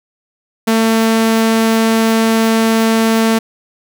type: tone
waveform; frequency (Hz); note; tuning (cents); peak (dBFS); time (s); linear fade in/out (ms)
sawtooth; 224.3; A3; +34; -6; 0.67-3.39; 10
effects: none